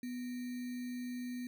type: tone with sample-and-hold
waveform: sine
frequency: 246.9 Hz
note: B3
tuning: in tune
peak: -38 dBFS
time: 0.03-1.47 s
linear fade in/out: 2 ms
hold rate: 2100 Hz
effects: none